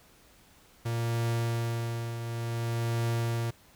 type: tone with tremolo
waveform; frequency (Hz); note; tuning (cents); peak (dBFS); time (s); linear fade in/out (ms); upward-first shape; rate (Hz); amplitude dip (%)
45% pulse; 116.54; A#2; 0; -26; 0.85-3.51; 10; triangle; 0.56; 60
effects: pink hiss -59 dBFS RMS until 3.75 s